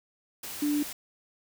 sine tone in noise, 293.7 Hz, D4, in tune, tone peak -24 dBFS, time 0.62-0.83 s, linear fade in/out 5 ms, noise white, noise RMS -39 dBFS, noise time 0.43-0.93 s, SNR +12 dB, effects none

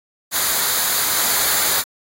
white noise with comb filter, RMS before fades -18 dBFS, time 0.31-1.84 s, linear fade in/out 50 ms, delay 0.36 ms, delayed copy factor -0.55, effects AAC 48 kbps

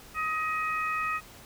harmonic tone, 630 Hz, D#5, 21 cents sharp, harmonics 2 / 3 / 4, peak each -29 / -35 / -34 dBFS, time 0.14-1.21 s, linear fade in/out 50 ms, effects pink hiss -50 dBFS RMS until 1.45 s

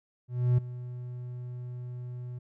triangle tone with ADSR envelope, 123.47 Hz, B2, in tune, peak -17 dBFS, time 0.28-2.39 s, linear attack 300 ms, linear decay 8 ms, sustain -17 dB, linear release 10 ms, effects none

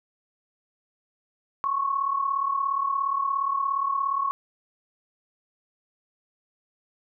sine tone pair together, 1071.6 / 1108.7 Hz, C6 / C#6, +41 / 0 cents, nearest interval minor second, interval 59 cents, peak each -29 / -24 dBFS, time 1.64-4.31 s, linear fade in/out 0 ms, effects none

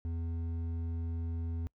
triangle tone with hard clipping, 83.3 Hz, E2, 19 cents sharp, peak -35 dBFS, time 0.05-1.67 s, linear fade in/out 0 ms, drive 11 dB, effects noise-tail reverb RT60 0.1 s tail -25 dB re dry

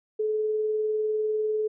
sine tone with tremolo, 430.1 Hz, A4, 39 cents flat, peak -22 dBFS, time 0.19-1.68 s, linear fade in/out 10 ms, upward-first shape triangle, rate 20 Hz, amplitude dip 30%, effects none

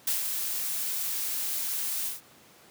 blue noise with ADSR envelope, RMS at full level -26 dBFS, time 0.07-2.21 s, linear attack 5 ms, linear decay 130 ms, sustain -5 dB, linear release 150 ms, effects pink hiss -55 dBFS RMS until 2.7 s + high-pass 150 Hz 12 dB/octave

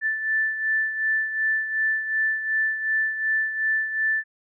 sine beating tone pair, 1760 / 1762.7 Hz, A6 / A6, 0 / +3 cents, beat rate 2.7 Hz, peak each -22 / -29 dBFS, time 0.01-4.24 s, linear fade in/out 50 ms, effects none

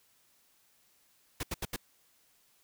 pink noise bursts, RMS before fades -35 dBFS, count 4, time 1.4-1.762 s, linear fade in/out 5 ms, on 32 ms, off 78 ms, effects white hiss -68 dBFS RMS until 2.63 s

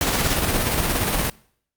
pink noise with tremolo, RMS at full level -20 dBFS, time 0.01-1.3 s, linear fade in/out 2 ms, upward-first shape square, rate 17 Hz, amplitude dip 30%, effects noise-tail reverb RT60 0.6 s tail -23 dB re dry + Opus 48 kbps

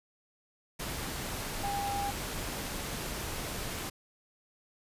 sine tone in noise, 804 Hz, G5, 44 cents sharp, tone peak -32 dBFS, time 1.63-2.11 s, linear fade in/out 10 ms, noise pink, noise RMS -37 dBFS, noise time 0.79-3.9 s, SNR +2 dB, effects resampled to 32000 Hz

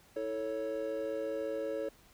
triangle chord, A major, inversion second, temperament equal with one note detuned, 322.5 / 440 / 554.4 Hz, E4 / A4 / C#5, -38 / 0 / 0 cents, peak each -40 / -36 / -34 dBFS, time 0.16-1.89 s, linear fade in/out 5 ms, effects pink hiss -62 dBFS RMS until 2.13 s

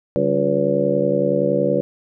harmonic tone with a mistuned harmonic, 70.7 Hz, C#2, 35 cents sharp, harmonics 2 / 3 / 4 / 5 / 6 / 7 / 8, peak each -27 / -24 / -25 / -24 / -29 / -20 / -21 dBFS, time 0.16-1.81 s, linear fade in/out 0 ms, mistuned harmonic 3, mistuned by -150 cents, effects none

